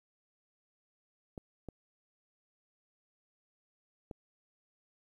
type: clicks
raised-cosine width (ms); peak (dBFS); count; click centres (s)
2; -29; 3; 1.378 / 1.687 / 4.112
effects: 11-bit